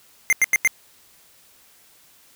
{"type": "tone bursts", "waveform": "square", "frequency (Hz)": 2093, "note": "C7", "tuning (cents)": 0, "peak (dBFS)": -14, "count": 4, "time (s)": [0.3, 0.675], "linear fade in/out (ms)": 0, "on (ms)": 27, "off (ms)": 89, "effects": ["white hiss -54 dBFS RMS until 2.35 s"]}